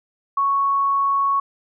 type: tone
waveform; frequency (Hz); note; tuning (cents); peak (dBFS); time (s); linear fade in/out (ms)
sine; 1108.7; C#6; 0; -16; 0.37-1.4; 5
effects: none